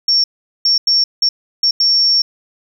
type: tone bursts at uneven times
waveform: triangle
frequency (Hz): 5480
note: F8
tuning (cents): -34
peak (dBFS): -6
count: 6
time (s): 0.08-0.24 / 0.65-0.78 / 0.87-1.04 / 1.22-1.29 / 1.63-1.71 / 1.8-2.22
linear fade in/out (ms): 5
effects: tanh soft clip ceiling -8 dBFS + 8-bit